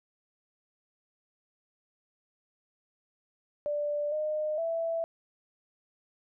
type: tone with pitch steps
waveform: sine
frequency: 588 / 612 / 662 Hz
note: D5 / D#5 / E5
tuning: +2 / -29 / +7 cents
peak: -28 dBFS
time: 3.66-5.04 s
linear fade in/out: 0 ms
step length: 460 ms
effects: none